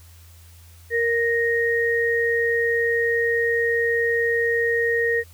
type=tone pair together; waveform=sine; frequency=465.8 / 1864.7 Hz; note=A#4 / A#6; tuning=-1 / 0 cents; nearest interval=2 octaves; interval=2401 cents; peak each=-21 dBFS; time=0.9-5.24 s; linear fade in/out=50 ms; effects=added 84 Hz sine -45 dBFS peak until 5.33 s + white hiss -53 dBFS RMS until 5.33 s